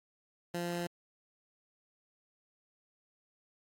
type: tone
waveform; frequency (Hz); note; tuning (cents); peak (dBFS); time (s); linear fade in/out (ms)
15% pulse; 173.4; F3; -12; -28; 0.54-0.87; 5
effects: AAC 64 kbps